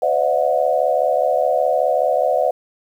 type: tone cluster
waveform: sine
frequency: 510 / 584 / 649 / 728 Hz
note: C5 / D5 / E5 / F#5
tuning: -44 / -10 / -27 / -28 cents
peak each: -20 dBFS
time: 0.02-2.51 s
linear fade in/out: 5 ms
effects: 8-bit